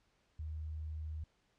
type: tone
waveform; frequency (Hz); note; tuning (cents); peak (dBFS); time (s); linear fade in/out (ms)
sine; 77.78; D#2; 0; -39; 0.39-1.24; 5
effects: pink hiss -75 dBFS RMS until 1.58 s + low-pass 6000 Hz 12 dB/octave